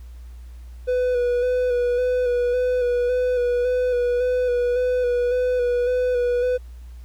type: tone with vibrato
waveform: triangle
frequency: 493.9 Hz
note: B4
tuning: in tune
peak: -16 dBFS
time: 0.87-6.58 s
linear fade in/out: 20 ms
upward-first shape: square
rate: 1.8 Hz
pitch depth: 22 cents each way
effects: added 60 Hz sine -36 dBFS peak until 7.04 s + pink hiss -58 dBFS RMS until 7.04 s